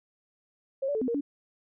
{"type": "tone with pitch steps", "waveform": "sine", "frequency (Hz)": [539, 576, 439, 256.4, 468.1, 285.1], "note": ["C#5", "D5", "A4", "C4", "A#4", "C#4"], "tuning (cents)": [-49, -34, -4, -35, 7, 49], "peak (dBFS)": -26, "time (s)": [0.82, 1.21], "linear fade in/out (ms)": 10, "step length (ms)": 65, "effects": []}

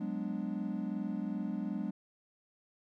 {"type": "chord", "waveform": "triangle", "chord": "G# half-diminished seventh", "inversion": "third", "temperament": "equal", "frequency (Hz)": [185, 207.7, 246.9, 293.7], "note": ["F#3", "G#3", "B3", "D4"], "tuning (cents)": [0, 0, 0, 0], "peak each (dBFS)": [-38, -35, -39, -39], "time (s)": [0, 1.91], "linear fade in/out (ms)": 10, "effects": []}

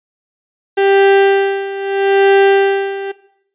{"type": "tone with tremolo", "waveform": "35% pulse", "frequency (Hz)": 393.6, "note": "G4", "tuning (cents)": 7, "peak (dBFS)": -5, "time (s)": [0.77, 3.12], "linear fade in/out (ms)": 10, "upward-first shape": "sine", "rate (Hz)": 0.78, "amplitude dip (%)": 80, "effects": ["noise-tail reverb RT60 0.7 s tail -18 dB re dry", "resampled to 8000 Hz"]}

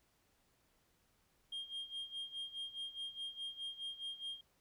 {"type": "tone with tremolo", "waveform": "sine", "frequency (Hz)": 3220, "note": "G7", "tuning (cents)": 46, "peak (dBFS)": -37, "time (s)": [1.52, 4.41], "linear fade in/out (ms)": 5, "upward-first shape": "sine", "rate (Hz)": 4.8, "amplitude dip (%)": 85, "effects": ["tanh soft clip ceiling -39 dBFS", "pink hiss -75 dBFS RMS until 4.6 s"]}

